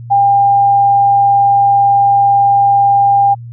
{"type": "tone", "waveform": "sine", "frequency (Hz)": 800, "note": "G5", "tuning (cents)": 35, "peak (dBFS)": -6, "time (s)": [0.1, 3.35], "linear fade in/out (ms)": 20, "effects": ["added 118 Hz sine -26 dBFS peak until 3.52 s"]}